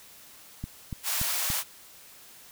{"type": "click train", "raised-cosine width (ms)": 5, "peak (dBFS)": -21, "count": 4, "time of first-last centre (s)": [0.64, 1.502], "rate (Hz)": 3.48}
{"type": "high-pass noise", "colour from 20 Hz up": "white", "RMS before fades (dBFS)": -29, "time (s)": [1.03, 1.64], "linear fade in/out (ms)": 50, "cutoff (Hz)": 620, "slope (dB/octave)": 24}
{"effects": ["white hiss -51 dBFS RMS until 2.51 s"]}